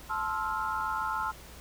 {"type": "chord", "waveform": "sine", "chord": "F major seventh", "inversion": "first", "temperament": "just", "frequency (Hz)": [873.1, 1047.7, 1309.6, 1396.9], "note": ["A5", "C6", "E6", "F6"], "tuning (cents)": [-14, 2, -12, 0], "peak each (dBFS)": [-34, -35, -35, -35], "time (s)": [0.09, 1.32], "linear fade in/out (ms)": 20, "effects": ["added 60 Hz sine -50 dBFS peak until 1.6 s", "pink hiss -50 dBFS RMS until 1.6 s"]}